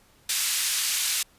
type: band-pass noise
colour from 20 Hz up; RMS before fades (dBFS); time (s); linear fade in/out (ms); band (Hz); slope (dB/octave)
white; -26; 0.29-1.23; 5; 2100 to 10000; 12
effects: pink hiss -59 dBFS RMS until 1.38 s + resampled to 32000 Hz